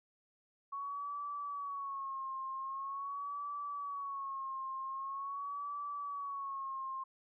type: tone with vibrato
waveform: sine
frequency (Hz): 1108.7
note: C#6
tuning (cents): 0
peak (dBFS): -38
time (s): 0.72-7.04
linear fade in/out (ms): 10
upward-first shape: sine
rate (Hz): 0.44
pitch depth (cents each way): 72
effects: none